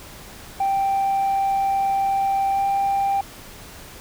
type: tone with pitch glide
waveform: sine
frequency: 784 to 790.4 Hz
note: G5 to G5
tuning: 0 to +14 cents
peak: -16 dBFS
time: 0.6-3.21 s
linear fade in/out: 5 ms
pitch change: +14 cents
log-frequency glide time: 2.5-2.65 s
effects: tanh soft clip ceiling -16 dBFS + pink hiss -41 dBFS RMS until 4 s